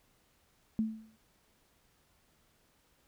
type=tone with exponential decay; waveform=sine; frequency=220 Hz; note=A3; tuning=in tune; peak=-25 dBFS; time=0.79-1.16 s; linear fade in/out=0 ms; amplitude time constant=79 ms; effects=pink hiss -70 dBFS RMS until 3.07 s